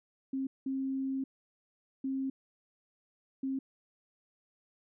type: tone bursts at uneven times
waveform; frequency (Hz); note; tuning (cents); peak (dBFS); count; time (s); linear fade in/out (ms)
sine; 267.5; C4; +38; -31; 4; 0.33-0.47 / 0.66-1.24 / 2.04-2.3 / 3.43-3.59; 5
effects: none